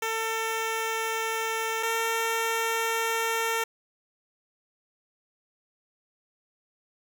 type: tone pair in turn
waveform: 10% pulse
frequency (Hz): 448.2 / 453.9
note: A4 / A#4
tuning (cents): +32 / -46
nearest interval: unison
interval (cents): 22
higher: second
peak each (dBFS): -19 / -17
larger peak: second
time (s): 0.02-1.83 / 1.83-3.64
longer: neither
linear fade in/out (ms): 5
effects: none